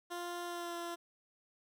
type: tone with pitch glide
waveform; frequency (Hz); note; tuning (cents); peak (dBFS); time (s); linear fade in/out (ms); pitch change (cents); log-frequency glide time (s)
15% pulse; 349.2 to 342.8; F4 to F4; 0 to -32; -33; 0.1-0.96; 20; -32; 0.45-0.76
effects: none